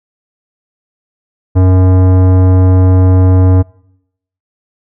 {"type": "tone with tanh clipping", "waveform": "sine", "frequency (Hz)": 92.7, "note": "F#2", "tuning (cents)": 4, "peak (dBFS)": -6, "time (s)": [1.55, 3.63], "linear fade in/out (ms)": 20, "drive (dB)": 17, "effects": ["noise-tail reverb RT60 0.8 s tail -25 dB re dry"]}